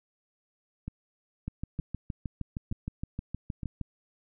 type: two click trains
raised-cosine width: 5 ms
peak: -21 / -23 dBFS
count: 16 / 4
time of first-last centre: 1.48-3.813 / 0.88-3.632 s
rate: 6.43 / 1.09 Hz
effects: none